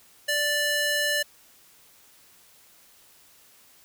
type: tone with high-pass filter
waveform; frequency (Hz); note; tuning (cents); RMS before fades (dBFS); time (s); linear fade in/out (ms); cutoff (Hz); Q
square; 587.3; D5; 0; -25; 0.28-1.23; 10; 1300; 1
effects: white hiss -56 dBFS RMS until 3.84 s